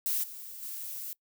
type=noise with level steps; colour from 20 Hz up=violet; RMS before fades=-30 / -44 / -39 dBFS; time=0.06-1.13 s; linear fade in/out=0 ms; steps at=0.23 / 0.62 s; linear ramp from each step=10 ms; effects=noise-tail reverb RT60 0.1 s tail -24 dB re dry